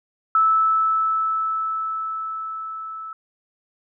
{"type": "tone with level ramp", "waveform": "sine", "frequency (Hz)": 1310, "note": "E6", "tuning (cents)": -11, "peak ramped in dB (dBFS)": [-13, -31], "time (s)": [0.35, 3.13], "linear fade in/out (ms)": 2, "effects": []}